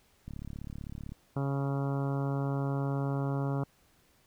click train, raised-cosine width 5 ms, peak -29 dBFS, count 31, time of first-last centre 0.28-1.12 s, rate 35.7 Hz
harmonic tone, 138.59 Hz, C#3, in tune, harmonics 1 / 2 / 3 / 4 / 5 / 6 / 7 / 8 / 9 / 10, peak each -30 / -36 / -40 / -42 / -44 / -46 / -47 / -48 / -49 / -50 dBFS, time 1.36-3.64 s, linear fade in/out 5 ms
effects pink hiss -66 dBFS RMS until 4.26 s

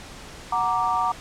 sine chord, Gb augmented, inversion none, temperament equal, 740 / 932.3 / 1174.7 Hz, Gb5 / Bb5 / D6, 0 / 0 / 0 cents, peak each -26 / -24 / -24 dBFS, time 0.52-1.12 s, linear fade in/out 5 ms, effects pink hiss -41 dBFS RMS until 1.2 s + low-pass 8000 Hz 12 dB/octave

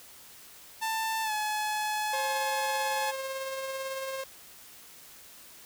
sawtooth tone with pitch glide, 889 to 851.3 Hz, A5 to G#5, +18 to +43 cents, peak -25 dBFS, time 0.81-3.12 s, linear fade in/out 20 ms, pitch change -75 cents, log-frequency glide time 1.23-1.32 s
sawtooth tone with tremolo, 534 Hz, C5, 35 cents sharp, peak -28 dBFS, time 2.13-4.24 s, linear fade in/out 5 ms, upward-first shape triangle, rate 18 Hz, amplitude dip 35%
effects white hiss -51 dBFS RMS until 5.65 s

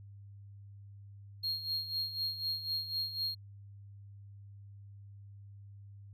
triangle tone with tremolo, 4253 Hz, C8, 27 cents sharp, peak -30 dBFS, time 1.43-3.35 s, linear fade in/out 10 ms, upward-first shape sine, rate 4 Hz, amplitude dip 70%, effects added 100 Hz sine -49 dBFS peak until 6.13 s

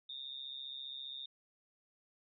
sine tone with amplitude modulation, 3660 Hz, A#7, 32 cents flat, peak -39 dBFS, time 0.09-1.26 s, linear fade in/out 5 ms, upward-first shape sine, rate 135 Hz, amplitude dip 85%, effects none

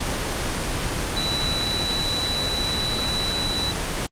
sine tone in noise, 3951 Hz, B7, in tune, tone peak -24 dBFS, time 1.16-3.72 s, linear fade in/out 10 ms, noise pink, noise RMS -25 dBFS, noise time 0-4.07 s, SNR -2 dB, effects low-pass 9000 Hz 12 dB/octave + Opus 32 kbps

